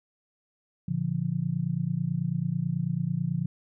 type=chord; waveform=sine; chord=Bb major; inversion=none; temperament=just; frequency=116.54 / 145.68 / 174.81 Hz; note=Bb2 / D3 / F3; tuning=0 / -14 / +2 cents; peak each=-34 / -29 / -29 dBFS; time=0.88-3.46 s; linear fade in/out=5 ms; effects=none